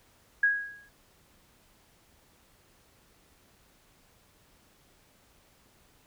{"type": "tone with exponential decay", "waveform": "sine", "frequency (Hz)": 1651, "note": "G#6", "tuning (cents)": -11, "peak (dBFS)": -18, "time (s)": [0.43, 0.89], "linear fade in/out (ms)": 5, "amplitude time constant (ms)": 100, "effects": ["pink hiss -63 dBFS RMS until 6.06 s"]}